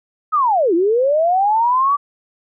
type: linear two-way sweep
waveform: sine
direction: down then up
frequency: 1300 to 322.6 to 1165 Hz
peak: -12 dBFS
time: 0.32-1.97 s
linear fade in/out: 20 ms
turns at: 0.74 s
effects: none